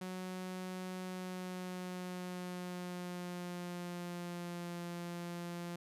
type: tone with pitch glide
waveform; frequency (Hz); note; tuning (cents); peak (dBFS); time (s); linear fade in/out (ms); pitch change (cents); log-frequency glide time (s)
sawtooth; 184.5 to 173.14; F#3 to F3; -5 to -15; -37; 0.01-5.76; 5; -110; 1.02-4.8
effects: resampled to 32000 Hz